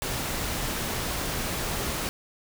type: noise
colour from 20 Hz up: pink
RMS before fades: -30 dBFS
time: 0.02-2.09 s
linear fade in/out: 0 ms
effects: none